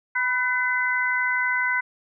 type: tone cluster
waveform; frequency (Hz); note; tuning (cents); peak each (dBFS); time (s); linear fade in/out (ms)
sine; 992 / 1508 / 2028; B5 / F#6 / B6; +7 / +32 / +45; -28 / -24 / -24; 0.15-1.81; 10
effects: none